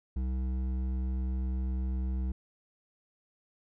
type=tone with hard clipping; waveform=triangle; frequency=64 Hz; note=C2; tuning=38 cents flat; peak=-31 dBFS; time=0.16-2.32 s; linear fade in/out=5 ms; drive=13 dB; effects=none